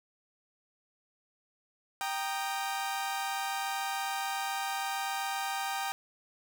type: chord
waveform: sawtooth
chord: Eb major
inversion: first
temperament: equal with one note detuned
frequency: 784 / 932.3 / 1229.5 Hz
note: G5 / Bb5 / Eb6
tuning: 0 / 0 / -21 cents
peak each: -30 / -35 / -36 dBFS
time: 2.01-5.92 s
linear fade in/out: 0 ms
effects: 10-bit